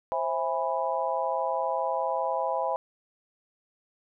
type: harmonic tone with a mistuned harmonic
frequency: 164.81 Hz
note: E3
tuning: in tune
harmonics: 3 / 4 / 5 / 6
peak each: -31 / -31 / -31 / -31 dBFS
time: 0.12-2.76 s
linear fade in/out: 0 ms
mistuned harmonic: 3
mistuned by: +110 cents
effects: none